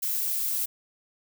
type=noise; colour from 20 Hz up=violet; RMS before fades=-28 dBFS; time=0.02-0.66 s; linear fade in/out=10 ms; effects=none